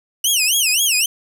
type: tone with vibrato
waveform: 15% pulse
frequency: 2862 Hz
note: F7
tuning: 42 cents sharp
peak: -7 dBFS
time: 0.24-1.06 s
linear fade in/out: 5 ms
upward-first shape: sine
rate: 3.8 Hz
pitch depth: 260 cents each way
effects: none